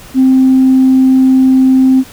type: tone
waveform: sine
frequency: 261.6 Hz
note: C4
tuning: in tune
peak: -3 dBFS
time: 0.14-2.04 s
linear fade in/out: 50 ms
effects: tanh soft clip ceiling 0 dBFS + pink hiss -35 dBFS RMS until 2.12 s